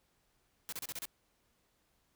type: noise bursts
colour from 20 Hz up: white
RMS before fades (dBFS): -41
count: 6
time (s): 0.69-1.054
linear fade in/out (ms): 0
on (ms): 34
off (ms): 32
effects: pink hiss -75 dBFS RMS until 2.15 s